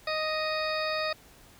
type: harmonic tone with a mistuned harmonic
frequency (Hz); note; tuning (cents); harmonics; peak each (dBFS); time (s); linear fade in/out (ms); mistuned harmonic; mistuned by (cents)
622.3; D#5; 0; 1 / 2 / 3 / 4 / 6 / 7 / 8; -31 / -34 / -36 / -37 / -39 / -39 / -40; 0.07-1.13; 5; 7; +53
effects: pink hiss -55 dBFS RMS until 1.59 s